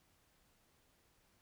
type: silence
effects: pink hiss -73 dBFS RMS until 1.41 s